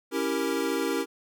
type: chord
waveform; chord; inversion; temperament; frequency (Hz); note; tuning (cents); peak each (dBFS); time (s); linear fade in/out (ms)
square; C# diminished seventh; none; equal; 277.2 / 329.6 / 392 / 466.2; C#4 / E4 / G4 / Bb4; 0 / 0 / 0 / 0; -32; 0.11-1.06; 50
effects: none